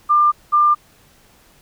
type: tone pair in turn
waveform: sine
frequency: 1195 / 1195 Hz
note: D6 / D6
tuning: +30 / +30 cents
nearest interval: unison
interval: 0 cents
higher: neither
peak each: -10 dBFS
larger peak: neither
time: 0.09-0.32 / 0.52-0.75 s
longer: neither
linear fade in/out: 20 ms
effects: pink hiss -52 dBFS RMS until 1.61 s